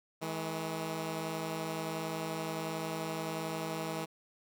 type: tone pair together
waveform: 10% pulse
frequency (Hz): 161.4 / 211.4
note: E3 / G#3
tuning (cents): -36 / +31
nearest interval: perfect fourth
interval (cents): 467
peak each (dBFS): -28 / -33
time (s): 0.21-4.06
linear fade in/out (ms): 20
effects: none